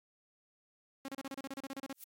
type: tone bursts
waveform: sawtooth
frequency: 271.7 Hz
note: C#4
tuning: 35 cents flat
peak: -36 dBFS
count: 14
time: 1.05-1.928 s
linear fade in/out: 2 ms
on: 33 ms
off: 32 ms
type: noise with exponential growth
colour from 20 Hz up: violet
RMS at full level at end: -40 dBFS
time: 1.94-2.04 s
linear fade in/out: 5 ms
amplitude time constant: 21 ms
effects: AAC 48 kbps